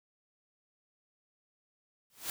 white noise with exponential growth, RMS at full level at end -33 dBFS, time 2.1-2.3 s, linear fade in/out 1 ms, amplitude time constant 43 ms, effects none

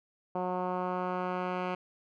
10% pulse tone with low-pass filter sweep, 181.8 Hz, F#3, 30 cents flat, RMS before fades -33 dBFS, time 0.35-1.75 s, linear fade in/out 5 ms, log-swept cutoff 880 to 2100 Hz, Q 1.6, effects none

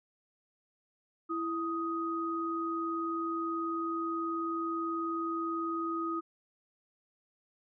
sine tone pair together, 331.3 / 1249.8 Hz, E4 / D#6, +9 / +7 cents, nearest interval octave + major seventh, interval 2298 cents, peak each -34 / -34 dBFS, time 1.29-6.21 s, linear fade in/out 20 ms, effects none

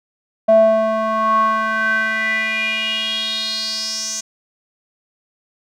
square tone with band-pass filter sweep, 220 Hz, A3, in tune, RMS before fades -18 dBFS, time 0.48-4.21 s, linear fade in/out 10 ms, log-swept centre 630 to 6400 Hz, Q 6.4, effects none

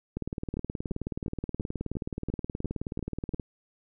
two click trains, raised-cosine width 3 ms, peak -21 / -19 dBFS, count 9 / 62, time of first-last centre 0.57-3.338 / 0.17-3.398 s, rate 2.89 / 18.9 Hz, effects none

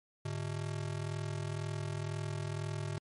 square ring-modulated tone, 125.9 Hz, B2, 34 cents sharp, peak -33 dBFS, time 0.25-2.98 s, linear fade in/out 0 ms, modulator 21 Hz, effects MP3 48 kbps

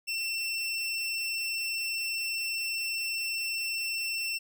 25% pulse tone, 2695 Hz, E7, 38 cents sharp, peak -26 dBFS, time 0.07-4.39 s, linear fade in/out 20 ms, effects none

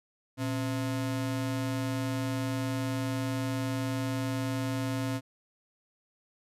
square ring-modulated tone, 194.2 Hz, G3, 16 cents flat, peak -27 dBFS, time 0.37-5.21 s, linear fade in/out 50 ms, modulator 75.4 Hz, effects resampled to 32000 Hz

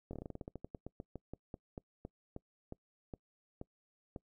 slowing click train, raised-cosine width 2 ms, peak -30 dBFS, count 25, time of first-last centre 0.11-4.162 s, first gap 22 ms, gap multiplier 1.15, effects noise-tail reverb RT60 0.1 s tail -24 dB re dry

